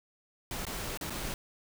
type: noise with dropouts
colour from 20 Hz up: pink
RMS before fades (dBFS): -37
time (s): 0.51-1.34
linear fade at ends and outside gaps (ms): 1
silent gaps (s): 0.652-0.667 / 0.974-1.011 / 1.098-1.104
effects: none